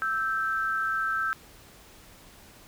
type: tone pair together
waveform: sine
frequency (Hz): 1318.5 / 1562.8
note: E6 / G6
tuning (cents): 0 / -6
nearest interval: minor third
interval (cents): 294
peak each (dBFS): -28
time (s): 0.02-1.33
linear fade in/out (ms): 0
effects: pink hiss -52 dBFS RMS until 2.67 s